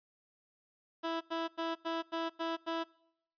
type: tone bursts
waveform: 15% pulse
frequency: 329.6 Hz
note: E4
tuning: in tune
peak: -27 dBFS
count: 7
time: 1.03-2.842 s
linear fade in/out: 20 ms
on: 180 ms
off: 92 ms
effects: noise-tail reverb RT60 0.8 s tail -25 dB re dry + resampled to 11025 Hz